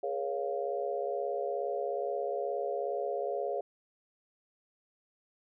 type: chord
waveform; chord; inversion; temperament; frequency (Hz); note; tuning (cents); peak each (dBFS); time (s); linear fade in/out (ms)
sine; Bb minor seventh; third; equal with one note detuned; 415.3 / 477.6 / 554.4 / 698.5; Ab4 / Bb4 / Db5 / F5; 0 / +42 / 0 / 0; -36 / -39 / -35 / -37; 0.03-3.61; 5
effects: none